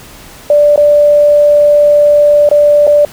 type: tone with dropouts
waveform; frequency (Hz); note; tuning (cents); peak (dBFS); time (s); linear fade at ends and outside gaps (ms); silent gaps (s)
sine; 587.3; D5; 0; -3; 0.5-3.05; 2; 0.76-0.776 / 2.49-2.513 / 2.869-2.875
effects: pink hiss -34 dBFS RMS until 3.12 s